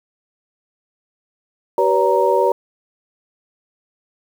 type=tone cluster; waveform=sine; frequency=382.6 / 490.3 / 569 / 934 Hz; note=G4 / B4 / C#5 / A#5; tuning=-42 / -13 / +45 / +3 cents; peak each=-18 dBFS; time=1.78-2.52 s; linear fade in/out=2 ms; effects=7-bit